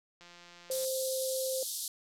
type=click train; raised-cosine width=0.2 ms; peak=-36 dBFS; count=112; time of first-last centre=0.21-0.848 s; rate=174 Hz
type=tone; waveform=sine; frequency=523.3 Hz; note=C5; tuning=in tune; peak=-32 dBFS; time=0.7-1.63 s; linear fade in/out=2 ms
type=band-pass noise; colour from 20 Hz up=white; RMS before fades=-38 dBFS; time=0.71-1.88 s; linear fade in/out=2 ms; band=3600 to 13000 Hz; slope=48 dB/octave
effects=none